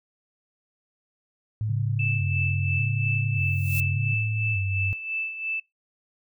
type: tone with vibrato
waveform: sine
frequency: 102.4 Hz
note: G#2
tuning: 24 cents flat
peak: -24 dBFS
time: 1.61-4.93 s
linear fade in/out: 0 ms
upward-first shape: square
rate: 0.85 Hz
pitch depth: 91 cents each way
type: tone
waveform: sine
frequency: 138.59 Hz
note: C#3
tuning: in tune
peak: -27 dBFS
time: 1.69-4.14 s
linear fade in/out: 5 ms
type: tone with tremolo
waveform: sine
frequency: 2637 Hz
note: E7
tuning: in tune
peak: -25 dBFS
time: 1.99-5.6 s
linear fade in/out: 5 ms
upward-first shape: sine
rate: 2.9 Hz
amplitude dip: 65%
type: noise with exponential growth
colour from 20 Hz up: violet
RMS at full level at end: -30 dBFS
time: 3.36-3.8 s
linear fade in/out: 0 ms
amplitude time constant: 95 ms
effects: noise-tail reverb RT60 0.2 s tail -25 dB re dry